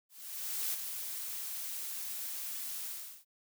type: noise with ADSR envelope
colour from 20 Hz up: blue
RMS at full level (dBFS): -34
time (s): 0.09-3.25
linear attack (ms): 640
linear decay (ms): 21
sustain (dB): -6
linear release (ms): 390
effects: none